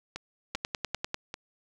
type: two click trains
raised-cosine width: 0.2 ms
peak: -19 / -13 dBFS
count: 4 / 7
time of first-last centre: 0.16-1.341 / 0.55-1.144 s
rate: 2.54 / 10.1 Hz
effects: none